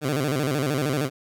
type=tone with vibrato; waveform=15% pulse; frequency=140.4 Hz; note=C#3; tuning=22 cents sharp; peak=-16 dBFS; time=0.01-1.1 s; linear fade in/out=50 ms; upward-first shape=square; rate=13 Hz; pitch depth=130 cents each way; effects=none

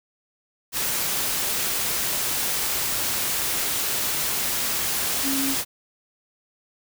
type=tone in noise; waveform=sine; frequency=272.2 Hz; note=C#4; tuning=31 cents flat; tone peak=-25 dBFS; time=5.22-5.56 s; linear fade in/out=50 ms; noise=white; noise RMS=-25 dBFS; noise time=0.72-5.65 s; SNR=-3 dB; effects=none

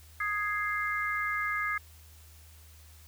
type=chord; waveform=sine; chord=Ab major; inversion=second; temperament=equal; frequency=1244.5 / 1661.2 / 2093 Hz; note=Eb6 / Ab6 / C7; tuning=0 / 0 / 0 cents; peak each=-33 dBFS; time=0.2-1.78 s; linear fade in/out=5 ms; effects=added 78 Hz sine -52 dBFS peak until 3.07 s + white hiss -58 dBFS RMS until 3.07 s

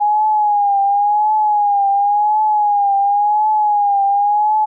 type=tone with vibrato; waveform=sine; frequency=826 Hz; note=G#5; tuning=10 cents flat; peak=-11 dBFS; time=0-4.66 s; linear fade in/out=20 ms; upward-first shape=triangle; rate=0.93 Hz; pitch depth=75 cents each way; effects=none

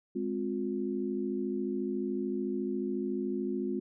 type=chord; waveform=sine; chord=F minor; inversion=first; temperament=equal with one note detuned; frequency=207.7 / 261.6 / 356.4 Hz; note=Ab3 / C4 / F4; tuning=0 / 0 / +35 cents; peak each=-35 / -35 / -34 dBFS; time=0.15-3.8 s; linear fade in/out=10 ms; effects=none

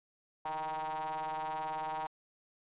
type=ring-modulated tone; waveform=square; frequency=79.1 Hz; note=D#2; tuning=29 cents sharp; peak=-33 dBFS; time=0.45-2.07 s; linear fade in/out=5 ms; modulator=861 Hz; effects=resampled to 8000 Hz

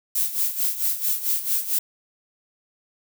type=noise with tremolo; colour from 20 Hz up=violet; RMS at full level=-21 dBFS; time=0.15-1.79 s; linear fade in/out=5 ms; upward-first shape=sine; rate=4.5 Hz; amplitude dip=75%; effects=none

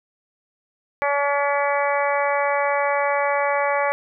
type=harmonic tone; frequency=284.5 Hz; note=C#4; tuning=45 cents sharp; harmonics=2 / 3 / 4 / 5 / 6 / 7 / 8; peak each=-22 / -24 / -26 / -32 / -30 / -28 / -30 dBFS; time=1.02-3.92 s; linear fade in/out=0 ms; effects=none

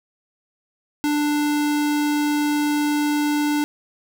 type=tone; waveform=square; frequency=295.3 Hz; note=D4; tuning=10 cents sharp; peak=-19 dBFS; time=1.04-3.64 s; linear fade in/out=0 ms; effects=none

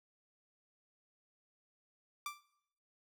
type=tone with exponential decay; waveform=sawtooth; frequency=1174.7 Hz; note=D6; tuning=in tune; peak=-32 dBFS; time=2.26-2.43 s; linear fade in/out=2 ms; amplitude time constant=36 ms; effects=noise-tail reverb RT60 0.7 s tail -18 dB re dry

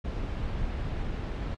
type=noise; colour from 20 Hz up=brown; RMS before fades=-32 dBFS; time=0.04-1.55 s; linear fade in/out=10 ms; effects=low-pass 4000 Hz 12 dB/octave + AAC 48 kbps

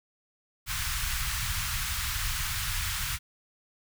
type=band-stop noise; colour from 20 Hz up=pink; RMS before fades=-31 dBFS; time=0.66-3.19 s; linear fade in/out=50 ms; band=120 to 1200 Hz; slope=24 dB/octave; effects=none

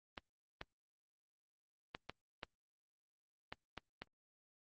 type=clicks; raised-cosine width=0.3 ms; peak=-27 dBFS; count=8; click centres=0.178 / 0.614 / 1.949 / 2.096 / 2.432 / 3.525 / 3.777 / 4.02 s; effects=Opus 24 kbps

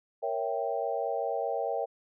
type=chord; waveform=sine; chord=A# diminished seventh; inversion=none; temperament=equal; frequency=466.2 / 554.4 / 659.3 / 784 Hz; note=A#4 / C#5 / E5 / G5; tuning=0 / 0 / 0 / 0 cents; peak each=-34 dBFS; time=0.22-1.86 s; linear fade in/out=20 ms; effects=none

